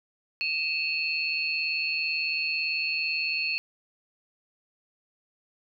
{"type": "tone cluster", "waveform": "sine", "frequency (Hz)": [2541, 2699, 4364], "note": ["D#7", "E7", "C#8"], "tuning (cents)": [36, 40, -28], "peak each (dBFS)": [-29, -31, -31], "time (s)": [0.41, 3.58], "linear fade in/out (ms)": 0, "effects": []}